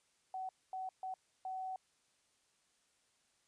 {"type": "tone bursts at uneven times", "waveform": "sine", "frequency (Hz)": 753, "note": "F#5", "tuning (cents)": 30, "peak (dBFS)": -39, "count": 4, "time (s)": [[0.34, 0.49], [0.73, 0.89], [1.03, 1.14], [1.45, 1.76]], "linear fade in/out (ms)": 2, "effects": ["white hiss -75 dBFS RMS until 3.47 s", "resampled to 22050 Hz"]}